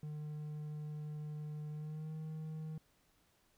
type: tone with pitch glide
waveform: triangle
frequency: 151 to 156.87 Hz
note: D3 to D#3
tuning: +48 to +14 cents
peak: -39 dBFS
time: 0.03-2.78 s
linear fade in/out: 2 ms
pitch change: +66 cents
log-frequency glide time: 1.73-2.12 s
effects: pink hiss -73 dBFS RMS until 3.57 s